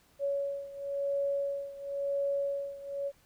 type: beating tone pair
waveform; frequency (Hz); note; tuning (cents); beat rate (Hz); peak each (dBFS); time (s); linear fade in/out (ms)
sine; 560 / 560.96; C#5 / C#5; +18 / +20; 0.96; -32 / -35; 0.19-3.12; 50
effects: pink hiss -65 dBFS RMS until 3.25 s